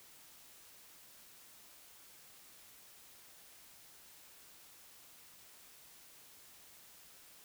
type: silence
effects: white hiss -59 dBFS RMS until 7.44 s